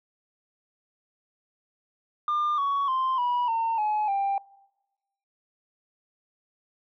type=tone with pitch steps; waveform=sine; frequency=1200 / 1119.6 / 1044.7 / 974.7 / 909.4 / 848.5 / 791.7 Hz; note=D6 / C#6 / C6 / B5 / A#5 / G#5 / G5; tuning=+37 / +17 / -3 / -23 / -43 / +37 / +17 cents; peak=-21 dBFS; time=2.28-4.38 s; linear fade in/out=2 ms; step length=300 ms; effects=noise-tail reverb RT60 1.0 s tail -24 dB re dry + tanh soft clip ceiling -21 dBFS